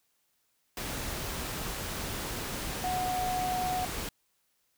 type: tone in noise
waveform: sine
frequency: 734 Hz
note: F#5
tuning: 14 cents flat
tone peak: -29 dBFS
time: 2.84-3.85 s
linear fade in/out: 2 ms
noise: pink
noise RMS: -36 dBFS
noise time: 0.77-4.09 s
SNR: +4 dB
effects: white hiss -74 dBFS RMS until 4.77 s